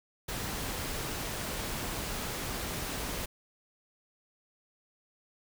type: noise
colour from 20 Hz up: pink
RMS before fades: -36 dBFS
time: 0.28-3.26 s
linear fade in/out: 10 ms
effects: none